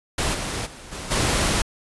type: noise with level steps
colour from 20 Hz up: pink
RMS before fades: -23 / -28 / -41 / -33 / -21 dBFS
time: 0.18-1.62 s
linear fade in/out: 5 ms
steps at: 0.33 / 0.65 / 0.91 / 1.1 s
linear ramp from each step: 20 ms
effects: resampled to 24000 Hz